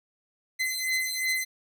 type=beating tone pair; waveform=sawtooth; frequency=2044 / 2046.8 Hz; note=C7 / C7; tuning=-41 / -39 cents; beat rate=2.8 Hz; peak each=-26 dBFS; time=0.59-1.45 s; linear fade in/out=20 ms; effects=none